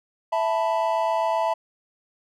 triangle chord, E suspended fourth, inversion none, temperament equal, 659.3 / 880 / 987.8 Hz, E5 / A5 / B5, 0 / 0 / 0 cents, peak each -22 / -23 / -25 dBFS, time 0.32-1.54 s, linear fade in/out 10 ms, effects none

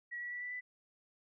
sine tone with pitch steps, 1922 / 1938.7 / 1955.6 / 1972.6 / 1989.8 Hz, B6 / B6 / B6 / B6 / B6, -48 / -33 / -18 / -3 / +12 cents, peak -39 dBFS, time 0.11-0.61 s, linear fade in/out 20 ms, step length 100 ms, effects none

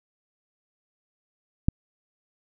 click, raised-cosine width 5 ms, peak -7 dBFS, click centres 1.685 s, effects none

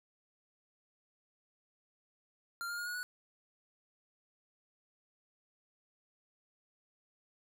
square tone with pitch steps, 1389 / 1409.2 / 1429.7 / 1450.5 / 1471.6 Hz, F6 / F6 / F6 / F#6 / F#6, -10 / +15 / +40 / -35 / -10 cents, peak -38 dBFS, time 2.61-3.03 s, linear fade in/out 0 ms, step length 84 ms, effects none

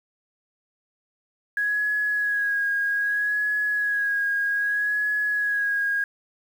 sine tone with vibrato, 1661.2 Hz, G#6, in tune, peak -21 dBFS, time 1.57-6.04 s, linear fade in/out 2 ms, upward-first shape sine, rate 0.63 Hz, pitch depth 28 cents each way, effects 8-bit

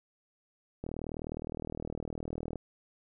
click train, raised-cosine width 2 ms, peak -24 dBFS, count 69, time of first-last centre 0.84-2.557 s, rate 39.6 Hz, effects none

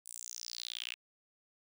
sawtooth tone with high-pass filter sweep, 59.1 Hz, A#1, 24 cents sharp, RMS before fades -44 dBFS, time 0.05-0.95 s, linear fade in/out 20 ms, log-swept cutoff 9200 to 2600 Hz, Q 5.1, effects none

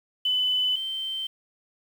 sine tone pair in turn, 3008 / 3112 Hz, F#7 / G7, +28 / -13 cents, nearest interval minor second, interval 59 cents, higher second, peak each -21 / -28 dBFS, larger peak first, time 0.25-0.76 / 0.76-1.27 s, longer neither, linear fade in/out 5 ms, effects 8-bit

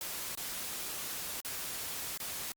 white noise with dropouts, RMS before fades -39 dBFS, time 0.01-2.52 s, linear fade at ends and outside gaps 1 ms, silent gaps 0.351-0.374 / 1.405-1.448 / 2.176-2.201 s, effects Opus 48 kbps

